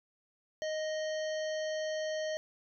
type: harmonic tone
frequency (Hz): 622.3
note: D#5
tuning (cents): 0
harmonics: 1 / 3 / 5 / 7 / 9 / 10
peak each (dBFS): -33 / -43 / -47 / -50 / -52 / -53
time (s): 0.62-2.37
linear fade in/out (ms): 0
effects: none